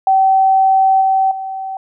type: tone with level steps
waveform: sine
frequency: 768 Hz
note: G5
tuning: 36 cents flat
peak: -8 / -10 / -21 dBFS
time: 0.07-1.77 s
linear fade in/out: 2 ms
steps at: 1.01 / 1.31 s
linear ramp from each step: 5 ms
effects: none